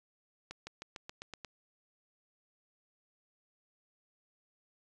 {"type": "accelerating click train", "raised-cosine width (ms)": 0.2, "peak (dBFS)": -26, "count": 8, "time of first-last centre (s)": [0.51, 1.447], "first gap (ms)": 160, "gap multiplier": 0.94, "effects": ["resampled to 24000 Hz"]}